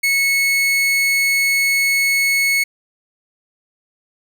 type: tone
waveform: 40% pulse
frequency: 2200 Hz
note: C#7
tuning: 14 cents flat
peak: -13 dBFS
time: 0.03-2.64 s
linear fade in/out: 10 ms
effects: none